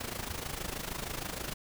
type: noise with amplitude modulation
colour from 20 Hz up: pink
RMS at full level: -35 dBFS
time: 0-1.54 s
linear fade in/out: 10 ms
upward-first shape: sine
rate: 26.4 Hz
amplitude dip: 75%
effects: none